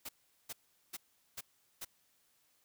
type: noise bursts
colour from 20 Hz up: white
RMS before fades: -43 dBFS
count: 5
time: 0.05-1.85 s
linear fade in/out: 10 ms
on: 40 ms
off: 400 ms
effects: white hiss -73 dBFS RMS until 2.64 s